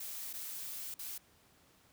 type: noise with dropouts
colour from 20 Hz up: blue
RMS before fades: -43 dBFS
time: 0-1.18 s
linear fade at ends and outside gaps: 5 ms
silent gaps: 0.33-0.336 / 0.942-0.991 s
effects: pink hiss -66 dBFS RMS until 1.92 s + high-pass 60 Hz 12 dB/octave